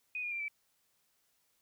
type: tone with pitch steps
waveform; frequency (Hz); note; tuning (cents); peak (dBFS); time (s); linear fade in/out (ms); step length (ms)
sine; 2489 / 2429 / 2371 / 2314; D#7 / D#7 / D7 / D7; 0 / -42 / +16 / -26; -35; 0.15-0.482; 2; 83
effects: white hiss -75 dBFS RMS until 1.61 s